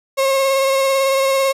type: tone with vibrato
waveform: 35% pulse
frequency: 540 Hz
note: C#5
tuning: 45 cents flat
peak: -12 dBFS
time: 0.17-1.53 s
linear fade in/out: 20 ms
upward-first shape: sine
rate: 18 Hz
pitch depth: 21 cents each way
effects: resampled to 32000 Hz